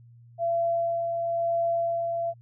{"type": "tone with tremolo", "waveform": "sine", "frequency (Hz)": 677, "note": "E5", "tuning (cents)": 46, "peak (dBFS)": -22, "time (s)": [0.38, 2.34], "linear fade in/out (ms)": 50, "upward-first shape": "sine", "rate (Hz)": 1, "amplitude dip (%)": 35, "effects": ["added 118 Hz sine -49 dBFS peak until 2.41 s"]}